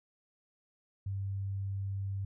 sine tone, 98 Hz, G2, in tune, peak -33 dBFS, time 1.06-2.25 s, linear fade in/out 5 ms, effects none

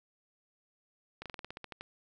slowing click train, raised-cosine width 0.3 ms, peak -26 dBFS, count 11, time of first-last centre 1.22-1.81 s, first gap 37 ms, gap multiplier 1.1, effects none

